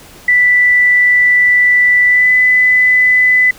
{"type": "tone with pitch glide", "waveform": "sine", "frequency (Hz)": [1975.5, 2003], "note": ["B6", "B6"], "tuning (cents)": [0, 24], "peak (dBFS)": -6, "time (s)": [0.28, 3.51], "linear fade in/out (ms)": 5, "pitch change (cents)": 24, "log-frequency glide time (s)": [2.07, 2.3], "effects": ["pink hiss -38 dBFS RMS until 3.58 s"]}